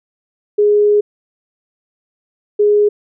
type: tone bursts at uneven times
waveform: sine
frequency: 415.3 Hz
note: G#4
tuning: in tune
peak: -8 dBFS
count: 2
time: 0.58-1.01 / 2.59-2.89 s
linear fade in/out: 10 ms
effects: none